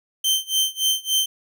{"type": "tone with tremolo", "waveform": "sawtooth", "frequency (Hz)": 3111, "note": "G7", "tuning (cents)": -14, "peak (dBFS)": -13, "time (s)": [0.24, 1.26], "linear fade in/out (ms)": 5, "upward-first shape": "sine", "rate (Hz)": 3.5, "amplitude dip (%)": 95, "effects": []}